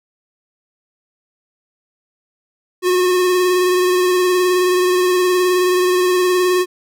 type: tone with vibrato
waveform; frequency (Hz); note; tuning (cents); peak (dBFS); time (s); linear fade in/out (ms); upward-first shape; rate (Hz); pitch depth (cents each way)
square; 363.3; F#4; -32; -13; 2.82-6.66; 50; triangle; 19; 29
effects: none